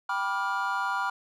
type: chord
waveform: triangle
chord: G dominant seventh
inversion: none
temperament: just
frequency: 784 / 980 / 1176 / 1411.2 Hz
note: G5 / B5 / D6 / F6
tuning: 0 / -14 / +2 / +18 cents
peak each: -32 / -29 / -32 / -29 dBFS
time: 0.09-1.1 s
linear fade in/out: 5 ms
effects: none